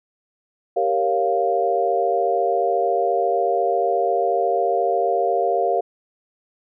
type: chord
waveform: sine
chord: G half-diminished seventh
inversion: none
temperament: equal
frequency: 392 / 466.2 / 554.4 / 698.5 Hz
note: G4 / Bb4 / Db5 / F5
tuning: 0 / 0 / 0 / 0 cents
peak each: -24 / -23 / -25 / -20 dBFS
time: 0.76-5.81 s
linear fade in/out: 10 ms
effects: none